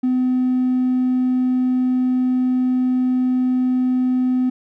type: tone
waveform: triangle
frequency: 253.8 Hz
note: B3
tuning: 47 cents sharp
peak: -12 dBFS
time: 0.03-4.5 s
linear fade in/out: 10 ms
effects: tanh soft clip ceiling -11 dBFS